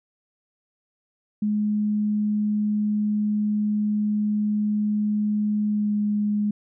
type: tone with pitch glide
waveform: sine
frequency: 210 to 208.2 Hz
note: G#3 to G#3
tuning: +19 to +5 cents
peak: -20 dBFS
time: 1.42-6.51 s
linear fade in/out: 5 ms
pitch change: -14 cents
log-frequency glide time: 5.68-5.93 s
effects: none